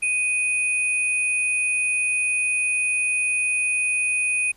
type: tone pair together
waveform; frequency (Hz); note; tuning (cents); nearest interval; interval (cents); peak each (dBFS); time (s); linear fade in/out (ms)
sine; 2489 / 9397; D#7 / D9; 0 / 0; octave + major seventh; 2300; -20 / -28; 0.02-4.52; 10
effects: pink hiss -57 dBFS RMS until 4.56 s + resampled to 32000 Hz